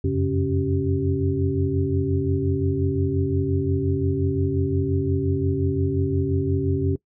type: tone cluster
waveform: sine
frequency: 87.9 / 93.6 / 137.1 / 277 / 387.4 Hz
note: F2 / F#2 / C#3 / C#4 / G4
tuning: +12 / +20 / -19 / -1 / -20 cents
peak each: -26 dBFS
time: 0.04-6.96 s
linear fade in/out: 5 ms
effects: noise-tail reverb RT60 0.1 s tail -21 dB re dry